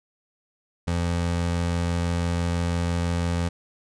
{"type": "tone pair together", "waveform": "square", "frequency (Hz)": [86, 172], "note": ["F2", "F3"], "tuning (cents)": [-26, -26], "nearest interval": "octave", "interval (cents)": 1200, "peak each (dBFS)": [-25, -28], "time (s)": [0.87, 3.49], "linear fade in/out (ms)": 10, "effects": ["resampled to 22050 Hz"]}